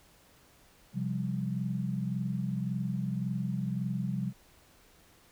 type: chord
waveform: sine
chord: C suspended fourth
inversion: none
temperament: just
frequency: 130.81 / 174.42 / 196.22 Hz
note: C3 / F3 / G3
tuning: 0 / -2 / +2 cents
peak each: -34 / -35 / -34 dBFS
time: 0.93-4.33 s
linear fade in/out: 50 ms
effects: pink hiss -61 dBFS RMS until 5.31 s